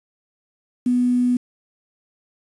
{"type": "tone with quantisation", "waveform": "sine", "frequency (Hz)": 246.9, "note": "B3", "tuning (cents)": 0, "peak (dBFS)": -15, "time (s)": [0.86, 1.37], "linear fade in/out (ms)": 5, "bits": 7, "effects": ["resampled to 24000 Hz"]}